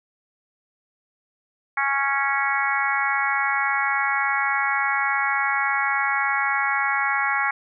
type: harmonic tone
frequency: 276.5 Hz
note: C#4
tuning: 4 cents flat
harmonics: 3 / 4 / 5 / 6 / 7 / 8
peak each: -27 / -27 / -27 / -27 / -27 / -27 dBFS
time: 1.77-7.51 s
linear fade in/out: 5 ms
effects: none